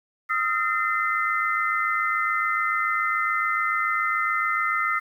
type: tone cluster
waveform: sine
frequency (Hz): 1256 / 1363 / 1809 / 2059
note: D#6 / F6 / A6 / C7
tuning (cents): +16 / -43 / +48 / -28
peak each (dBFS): -26 / -27 / -30 / -26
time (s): 0.29-5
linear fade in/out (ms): 20
effects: 9-bit